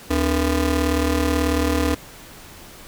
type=ring-modulated tone; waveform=25% pulse; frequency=185.7 Hz; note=F#3; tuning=7 cents sharp; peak=-11 dBFS; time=0.1-1.95 s; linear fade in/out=10 ms; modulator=112 Hz; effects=pink hiss -42 dBFS RMS until 2.87 s